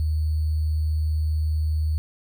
sine tone with sample-and-hold, 77.6 Hz, D#2, 4 cents flat, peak -20 dBFS, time 0-1.98 s, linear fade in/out 0 ms, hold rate 4410 Hz, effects none

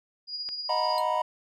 sine tone with tremolo, 4878 Hz, D#8, 35 cents flat, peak -30 dBFS, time 0.27-1 s, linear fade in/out 50 ms, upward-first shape sine, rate 16 Hz, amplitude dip 45%
click, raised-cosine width 0.2 ms, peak -25 dBFS, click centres 0.489 s
triangle chord, B major seventh, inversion first, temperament equal with one note detuned, 622.3 / 729.8 / 932.3 / 987.8 Hz, D#5 / F#5 / A#5 / B5, 0 / -24 / 0 / 0 cents, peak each -28 / -30 / -29 / -26 dBFS, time 0.69-1.22 s, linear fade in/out 5 ms
sawtooth tone with exponential decay, 4186 Hz, C8, in tune, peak -29 dBFS, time 0.98-1.06 s, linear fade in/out 0 ms, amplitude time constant 17 ms
effects resampled to 32000 Hz

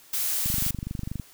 blue noise, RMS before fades -27 dBFS, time 0.13-0.71 s, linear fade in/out 5 ms
click train, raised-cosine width 5 ms, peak -19 dBFS, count 19, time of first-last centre 0.46-1.198 s, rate 24.4 Hz
effects white hiss -53 dBFS RMS until 1.33 s

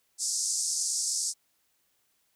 white band-pass noise, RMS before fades -30 dBFS, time 0.18-1.34 s, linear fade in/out 50 ms, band 5000 to 9000 Hz, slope 48 dB/octave, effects white hiss -72 dBFS RMS until 2.35 s

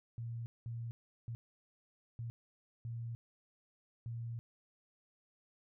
sine tone bursts at uneven times, 116.54 Hz, A#2, in tune, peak -39 dBFS, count 6, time 0.18-0.46 / 0.66-0.91 / 1.28-1.35 / 2.19-2.3 / 2.85-3.15 / 4.06-4.39 s, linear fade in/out 0 ms, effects none

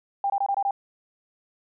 sine tone bursts, 796 Hz, G5, 26 cents sharp, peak -21 dBFS, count 6, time 0.24-0.709 s, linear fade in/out 2 ms, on 59 ms, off 23 ms, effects none

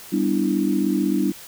sine chord, E minor seventh, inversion first, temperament equal, 196 / 246.9 / 293.7 / 329.6 Hz, G3 / B3 / D4 / E4, 0 / 0 / 0 / 0 cents, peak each -23 / -26 / -22 / -24 dBFS, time 0.12-1.32 s, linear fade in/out 10 ms, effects white hiss -41 dBFS RMS until 1.47 s

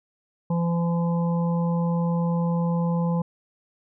harmonic tone, 170.1 Hz, F3, 45 cents flat, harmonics 1 / 3 / 5 / 6, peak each -21 / -31 / -35 / -37 dBFS, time 0.5-3.22 s, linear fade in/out 5 ms, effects none

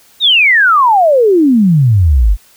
sine exponential sweep, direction down, 3848 to 44.12 Hz, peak -5 dBFS, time 0.2-2.37 s, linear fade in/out 50 ms, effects white hiss -46 dBFS RMS until 2.56 s

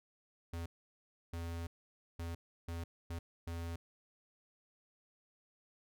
square tone bursts at uneven times, 84.2 Hz, E2, 37 cents sharp, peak -40 dBFS, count 6, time 0.53-0.66 / 1.33-1.67 / 2.19-2.35 / 2.68-2.84 / 3.1-3.19 / 3.47-3.76 s, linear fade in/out 5 ms, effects none

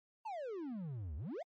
triangle exponential two-way sweep, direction down then up, 932.3 to 68 to 766 Hz, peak -38 dBFS, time 0.25-1.43 s, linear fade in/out 10 ms, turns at 1.16 s, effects MP3 32 kbps

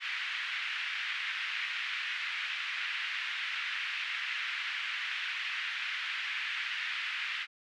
white band-pass noise, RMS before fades -36 dBFS, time 0-7.47 s, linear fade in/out 50 ms, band 1600 to 2800 Hz, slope 24 dB/octave, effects none

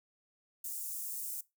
white high-pass noise, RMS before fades -40 dBFS, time 0.64-1.41 s, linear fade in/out 5 ms, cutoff 7300 Hz, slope 24 dB/octave, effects noise-tail reverb RT60 0.2 s tail -19 dB re dry

